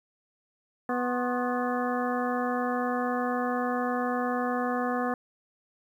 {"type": "harmonic tone with a mistuned harmonic", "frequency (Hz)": 246.9, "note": "B3", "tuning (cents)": 0, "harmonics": [1, 2, 3, 4, 5, 6, 7], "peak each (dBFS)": [-30, -32, -32, -36, -36, -41, -38], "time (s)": [0.89, 5.14], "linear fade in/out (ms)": 2, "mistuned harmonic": 4, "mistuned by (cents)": 140, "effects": ["10-bit"]}